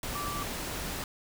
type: tone in noise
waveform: sine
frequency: 1164 Hz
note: D6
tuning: 16 cents flat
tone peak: -35 dBFS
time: 0.15-0.43 s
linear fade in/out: 2 ms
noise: pink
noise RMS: -36 dBFS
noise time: 0.03-1.04 s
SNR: -2 dB
effects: none